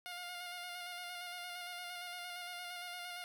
10% pulse tone with vibrato, 710 Hz, F5, 28 cents sharp, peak -35 dBFS, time 0.06-3.24 s, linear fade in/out 0 ms, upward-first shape square, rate 8.7 Hz, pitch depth 21 cents each way, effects none

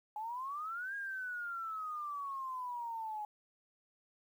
sine exponential two-way sweep, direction up then down, 834 to 1638 to 834 Hz, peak -38 dBFS, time 0.16-3.25 s, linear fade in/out 2 ms, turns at 0.95 s, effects 11-bit

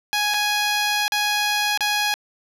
10% pulse tone with dropouts, 832 Hz, G#5, 3 cents sharp, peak -11 dBFS, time 0.13-2.14 s, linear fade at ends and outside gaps 0 ms, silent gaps 0.338-0.342 / 1.08-1.121 / 1.775-1.807 s, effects low-pass 12000 Hz 12 dB/octave + 8-bit

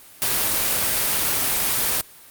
white noise, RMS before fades -21 dBFS, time 0.22-2.01 s, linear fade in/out 0 ms, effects white hiss -46 dBFS RMS until 2.3 s + Opus 32 kbps

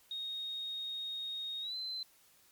sine tone with pitch glide, 3729 to 4067 Hz, A#7 to C8, 0 to -50 cents, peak -37 dBFS, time 0.11-2.03 s, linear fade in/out 2 ms, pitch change +150 cents, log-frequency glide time 1.61-1.75 s, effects white hiss -65 dBFS RMS until 2.51 s + MP3 96 kbps

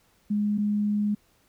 sine tone pair in turn, 207.7 / 207.7 Hz, G#3 / G#3, 0 / 0 cents, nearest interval unison, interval 0 cents, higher neither, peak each -22 dBFS, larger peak neither, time 0.3-0.58 / 0.58-1.15 s, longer second, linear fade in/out 10 ms, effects pink hiss -64 dBFS RMS until 1.48 s

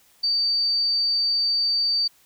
sine tone, 4613 Hz, D8, 32 cents flat, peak -19 dBFS, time 0.23-2.08 s, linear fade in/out 10 ms, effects white hiss -58 dBFS RMS until 2.25 s

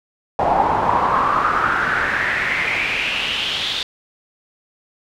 brown noise with band-pass filter sweep, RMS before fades -19 dBFS, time 0.39-3.83 s, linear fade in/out 2 ms, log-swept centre 760 to 3700 Hz, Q 5.3, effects none

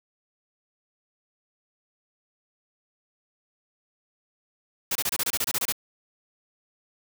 white noise bursts, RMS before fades -26 dBFS, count 12, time 4.91-5.724 s, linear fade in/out 5 ms, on 44 ms, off 26 ms, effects none

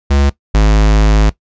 square tone pair in turn, 70 / 52.57 Hz, C#2 / G#1, +18 / +22 cents, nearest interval perfect fourth, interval 496 cents, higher first, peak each -9 / -7 dBFS, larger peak second, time 0.1-0.3 / 0.54-1.3 s, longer second, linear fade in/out 10 ms, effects noise-tail reverb RT60 0.1 s tail -18 dB re dry + resampled to 16000 Hz

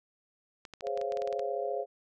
clicks, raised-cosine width 0.2 ms, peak -27 dBFS, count 12, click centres 0.652 / 0.737 / 0.808 / 0.87 / 0.975 / 1.014 / 1.122 / 1.172 / 1.22 / 1.275 / 1.327 / 1.394 s
sine chord, Db major seventh, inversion second, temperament just, 415.8 / 519.7 / 554.4 / 693 Hz, Ab4 / C5 / Db5 / F5, +2 / -12 / 0 / -14 cents, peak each -36 dBFS, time 0.82-1.86 s, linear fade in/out 50 ms
effects none

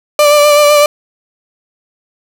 35% pulse tone with vibrato, 589 Hz, D5, 5 cents sharp, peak -3 dBFS, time 0.19-0.86 s, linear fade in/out 2 ms, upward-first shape sine, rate 7.9 Hz, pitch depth 24 cents each way, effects 7-bit

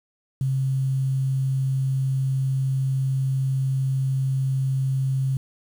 sine tone, 133.4 Hz, C3, 34 cents sharp, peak -20 dBFS, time 0.41-5.37 s, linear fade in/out 2 ms, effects 8-bit

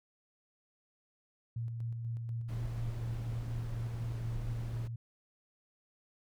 sine tone with tremolo, 115.9 Hz, A#2, 10 cents flat, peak -34 dBFS, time 1.56-4.96 s, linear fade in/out 5 ms, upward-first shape square, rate 4.1 Hz, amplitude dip 30%
brown noise, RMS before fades -43 dBFS, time 2.48-4.88 s, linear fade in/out 10 ms
effects none

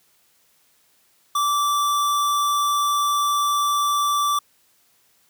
square tone, 1165 Hz, D6, 14 cents flat, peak -19 dBFS, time 1.35-4.39 s, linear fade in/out 5 ms, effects white hiss -61 dBFS RMS until 5.29 s + high-pass 60 Hz 12 dB/octave

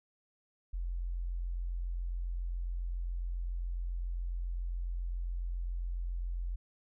sine tone, 43.65 Hz, F1, in tune, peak -33 dBFS, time 0.73-6.56 s, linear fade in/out 10 ms, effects none

